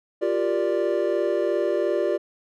triangle chord, G minor seventh, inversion third, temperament equal, 349.2 / 392 / 466.2 / 587.3 Hz, F4 / G4 / Bb4 / D5, 0 / 0 / 0 / 0 cents, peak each -24 / -24 / -27 / -23 dBFS, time 0.21-2.18 s, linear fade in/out 20 ms, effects none

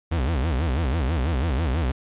40% pulse tone with vibrato, 72.9 Hz, D2, 12 cents flat, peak -20 dBFS, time 0.11-1.92 s, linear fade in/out 10 ms, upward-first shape sine, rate 6.1 Hz, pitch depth 280 cents each way, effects resampled to 8000 Hz + 9-bit

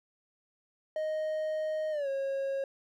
triangle tone with pitch glide, 622.3 to 544.9 Hz, D#5 to C#5, 0 to -30 cents, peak -28 dBFS, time 0.96-2.64 s, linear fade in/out 2 ms, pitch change -230 cents, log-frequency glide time 1.91-2.08 s, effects none

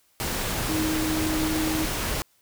sine tone in noise, 313.8 Hz, D#4, 15 cents sharp, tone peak -25 dBFS, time 0.69-1.85 s, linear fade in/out 0 ms, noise pink, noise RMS -28 dBFS, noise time 0.2-2.22 s, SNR 0 dB, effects white hiss -64 dBFS RMS until 2.41 s

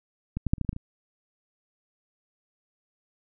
clicks, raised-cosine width 5 ms, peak -17 / -14 / -8 / -29 / -14 / -29 / -12 / -25 / -23 dBFS, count 9, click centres 0.37 / 0.467 / 0.535 / 0.582 / 0.613 / 0.648 / 0.692 / 0.73 / 0.764 s, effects none

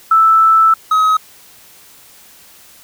sine / triangle tone pair in turn, 1318.5 / 1271.3 Hz, E6 / D#6, 0 / +37 cents, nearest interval minor second, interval 63 cents, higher first, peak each -6 / -7 dBFS, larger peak first, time 0.11-0.74 / 0.91-1.17 s, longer first, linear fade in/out 5 ms, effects white hiss -43 dBFS RMS until 2.83 s

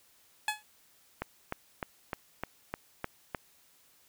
15% pulse tone with exponential decay, 850 Hz, G#5, 40 cents sharp, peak -19 dBFS, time 0.48-0.63 s, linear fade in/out 2 ms, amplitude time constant 32 ms
click train, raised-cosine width 0.5 ms, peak -18 dBFS, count 8, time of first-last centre 1.22-3.348 s, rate 3.29 Hz
effects white hiss -64 dBFS RMS until 4.08 s

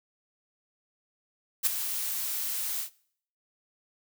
blue noise with ADSR envelope, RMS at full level -22 dBFS, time 1.63-2.9 s, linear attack 33 ms, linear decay 13 ms, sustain -10 dB, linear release 100 ms, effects noise-tail reverb RT60 0.6 s tail -22 dB re dry

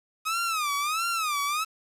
sawtooth tone with vibrato, 1252 Hz, D#6, 10 cents sharp, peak -22 dBFS, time 0.25-1.65 s, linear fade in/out 20 ms, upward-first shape sine, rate 1.5 Hz, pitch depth 170 cents each way, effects resampled to 32000 Hz + 8-bit

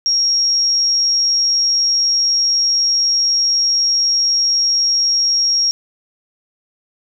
sine tone, 5588 Hz, F8, in tune, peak -12 dBFS, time 0.06-5.71 s, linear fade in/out 0 ms, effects none

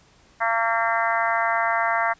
harmonic tone with a mistuned harmonic, 228.3 Hz, A#3, 36 cents flat, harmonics 3 / 4 / 5 / 6 / 7 / 8 / 9, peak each -25 / -26 / -27 / -28 / -28 / -29 / -30 dBFS, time 0.4-2.14 s, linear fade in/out 20 ms, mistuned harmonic 9, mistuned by -17 cents, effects pink hiss -56 dBFS RMS until 2.19 s + resampled to 16000 Hz

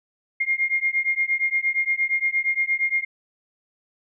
sine beating tone pair, 2122 / 2130.6 Hz, C7 / C7, +24 / +31 cents, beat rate 8.6 Hz, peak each -23 dBFS, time 0.4-3.05 s, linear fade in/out 10 ms, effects none

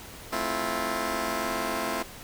10% pulse chord, F major seventh, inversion first, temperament just, 218.3 / 261.9 / 327.4 / 349.2 Hz, A3 / C4 / E4 / F4, -13 / +2 / -12 / 0 cents, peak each -26 dBFS, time 0.32-2.03 s, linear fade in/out 10 ms, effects pink hiss -44 dBFS RMS until 2.23 s

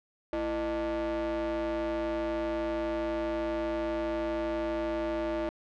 square ring-modulated tone, 138.59 Hz, C#3, in tune, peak -27 dBFS, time 0.33-5.49 s, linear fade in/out 0 ms, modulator 472 Hz, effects low-pass 3000 Hz 12 dB/octave

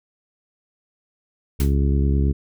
harmonic tone, 69.3 Hz, C#2, in tune, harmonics 1 / 2 / 3 / 4 / 5 / 6, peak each -17 / -23 / -27 / -29 / -31 / -33 dBFS, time 1.59-2.33 s, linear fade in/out 20 ms
white noise with exponential decay, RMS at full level -28 dBFS, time 1.6-1.76 s, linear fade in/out 1 ms, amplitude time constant 34 ms
effects none

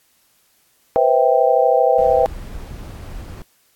sine chord, C major seventh, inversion third, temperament just, 490.5 / 523.3 / 654.1 / 784.9 Hz, B4 / C5 / E5 / G5, -12 / 0 / -14 / +2 cents, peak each -17 dBFS, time 0.96-2.26 s, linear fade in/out 0 ms
brown noise, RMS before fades -32 dBFS, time 1.98-3.42 s, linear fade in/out 2 ms
effects white hiss -59 dBFS RMS until 3.75 s + AAC 64 kbps

